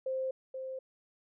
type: tone with echo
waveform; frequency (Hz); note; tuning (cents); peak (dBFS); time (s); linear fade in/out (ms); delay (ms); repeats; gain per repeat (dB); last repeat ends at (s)
sine; 524; C5; +2; -31; 0.06-0.31; 5; 480; 1; -6; 0.79
effects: none